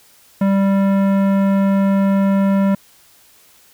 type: tone with tanh clipping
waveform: sine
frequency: 196 Hz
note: G3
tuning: in tune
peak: -14 dBFS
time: 0.41-2.75 s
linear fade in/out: 5 ms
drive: 16 dB
effects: white hiss -50 dBFS RMS until 3.73 s